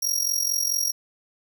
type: tone with amplitude modulation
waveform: sawtooth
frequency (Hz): 5640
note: F8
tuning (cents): +16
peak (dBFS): -16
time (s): 0.02-0.92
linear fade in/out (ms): 10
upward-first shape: sine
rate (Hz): 44.6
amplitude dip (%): 80
effects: none